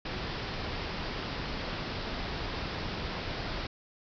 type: low-pass noise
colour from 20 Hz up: pink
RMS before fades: -36 dBFS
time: 0.05-3.67 s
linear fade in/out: 5 ms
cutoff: 5300 Hz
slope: 96 dB/octave
effects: none